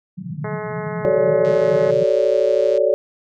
pink band-pass noise, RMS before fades -29 dBFS, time 0.17-2.04 s, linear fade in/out 10 ms, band 140 to 180 Hz, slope 48 dB/octave
harmonic tone, 212.7 Hz, G#3, 42 cents sharp, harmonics 2 / 3 / 4 / 5 / 6 / 7 / 8 / 9 / 10, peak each -28 / -32 / -34 / -36 / -38 / -39 / -40 / -41 / -42 dBFS, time 0.44-1.91 s, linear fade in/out 5 ms
sine chord, D major seventh, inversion first, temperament equal with one note detuned, 378.4 / 440 / 554.4 / 587.3 Hz, F#4 / A4 / C#5 / D5, +39 / 0 / 0 / 0 cents, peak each -22 / -20 / -18 / -18 dBFS, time 1.05-2.94 s, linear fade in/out 0 ms
click train, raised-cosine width 0.2 ms, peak -21 dBFS, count 160, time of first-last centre 1.45-2.775 s, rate 120 Hz
effects none

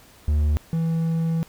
triangle tone pair in turn, 75 / 163.86 Hz, D2 / E3, +37 / -10 cents, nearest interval octave + major second, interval 1353 cents, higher second, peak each -15 / -18 dBFS, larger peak first, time 0.28-0.57 / 0.73-1.43 s, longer second, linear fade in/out 0 ms, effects pink hiss -51 dBFS RMS until 1.48 s

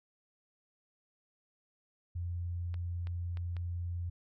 sine tone with vibrato, 87 Hz, F2, 6 cents flat, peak -34 dBFS, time 2.15-4.1 s, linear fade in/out 10 ms, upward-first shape triangle, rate 20 Hz, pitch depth 22 cents each way
clicks, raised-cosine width 0.3 ms, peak -34 dBFS, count 4, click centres 2.742 / 3.071 / 3.372 / 3.567 s
effects none

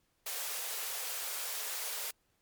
white high-pass noise, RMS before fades -38 dBFS, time 0.26-2.11 s, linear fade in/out 5 ms, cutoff 410 Hz, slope 96 dB/octave, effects pink hiss -75 dBFS RMS until 2.41 s + MP3 96 kbps

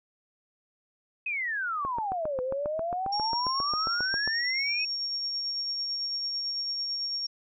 sine exponential two-way sweep, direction down then up, 2567 to 500 to 2567 Hz, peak -28 dBFS, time 1.26-4.85 s, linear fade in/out 5 ms, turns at 2.41 s
click train, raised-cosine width 1 ms, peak -21 dBFS, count 19, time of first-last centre 1.85-4.276 s, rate 7.42 Hz
sine tone with tremolo, 5540 Hz, F8, 15 cents flat, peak -28 dBFS, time 3.12-7.27 s, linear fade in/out 10 ms, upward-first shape sine, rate 9 Hz, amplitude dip 25%
effects none

